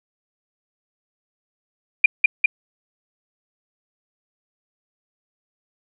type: tone with echo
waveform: sine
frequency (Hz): 2412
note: D7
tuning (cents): +46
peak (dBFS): -6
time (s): 2.04-2.06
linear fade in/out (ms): 5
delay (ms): 200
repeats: 2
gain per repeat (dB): -2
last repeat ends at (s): 2.46
effects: none